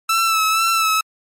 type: tone with vibrato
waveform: sawtooth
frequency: 1318.5 Hz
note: E6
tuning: in tune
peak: -11 dBFS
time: 0.09-1.01 s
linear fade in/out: 5 ms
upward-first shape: sine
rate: 2.1 Hz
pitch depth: 37 cents each way
effects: MP3 64 kbps